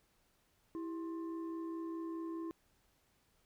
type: tone with frequency modulation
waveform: sine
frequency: 329.6 Hz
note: E4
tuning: in tune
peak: -39 dBFS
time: 0.75-2.51 s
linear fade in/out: 0 ms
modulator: 724 Hz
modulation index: 0.45
effects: pink hiss -74 dBFS RMS until 3.45 s